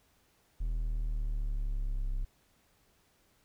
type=exponential sweep; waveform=triangle; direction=down; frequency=40.93 to 32.7 Hz; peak=-28 dBFS; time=0.6-2.25 s; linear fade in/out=10 ms; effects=pink hiss -69 dBFS RMS until 3.44 s